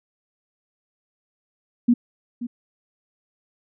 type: tone with echo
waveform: sine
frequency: 240 Hz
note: B3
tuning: 49 cents flat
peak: -12 dBFS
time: 1.88-1.94 s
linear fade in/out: 10 ms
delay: 530 ms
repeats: 1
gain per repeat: -14 dB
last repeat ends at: 2.47 s
effects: none